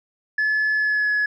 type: tone with pitch glide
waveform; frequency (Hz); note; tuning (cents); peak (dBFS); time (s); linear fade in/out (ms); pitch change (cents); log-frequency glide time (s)
sine; 1720 to 1695.3; A6 to G#6; -40 to +35; -16; 0.38-1.26; 5; -25; 0.74-1.11
effects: tanh soft clip ceiling -16 dBFS